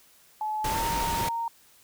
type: tone with pitch glide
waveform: sine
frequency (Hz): 858 to 924.9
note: A5 to A#5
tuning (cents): -44 to -14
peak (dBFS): -27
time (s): 0.41-1.48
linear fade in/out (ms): 2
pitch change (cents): +130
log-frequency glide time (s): 0.62-0.86
type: noise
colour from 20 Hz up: pink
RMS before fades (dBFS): -31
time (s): 0.64-1.29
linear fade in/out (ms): 5
effects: white hiss -58 dBFS RMS until 1.83 s